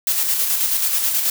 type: noise with tremolo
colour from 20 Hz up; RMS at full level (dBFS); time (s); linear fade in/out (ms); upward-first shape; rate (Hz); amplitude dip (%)
blue; -18; 0.07-1.3; 2; square; 9.3; 35
effects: none